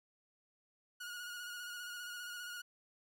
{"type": "tone with vibrato", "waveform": "sawtooth", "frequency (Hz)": 1444, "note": "F#6", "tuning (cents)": -43, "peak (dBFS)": -40, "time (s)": [1, 2.62], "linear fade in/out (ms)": 10, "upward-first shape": "square", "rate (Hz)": 15, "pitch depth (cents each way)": 25, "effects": []}